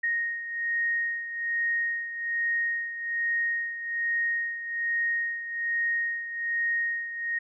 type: beating tone pair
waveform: sine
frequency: 1864.7 / 1865.9 Hz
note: A#6 / A#6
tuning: 0 / +1 cents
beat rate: 1.2 Hz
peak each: -27 / -33 dBFS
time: 0.03-7.39 s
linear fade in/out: 10 ms
effects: none